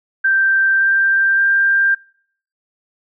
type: tone with pitch steps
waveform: sine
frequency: 1568 / 1578 / 1588.1 Hz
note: G6 / G6 / G6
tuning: 0 / +11 / +22 cents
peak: -11 dBFS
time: 0.24-1.95 s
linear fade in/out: 10 ms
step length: 570 ms
effects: noise-tail reverb RT60 0.6 s tail -26 dB re dry